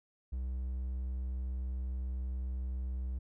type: tone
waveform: triangle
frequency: 63.6 Hz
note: C2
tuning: 48 cents flat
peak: -32 dBFS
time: 0.32-3.19 s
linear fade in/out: 10 ms
effects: none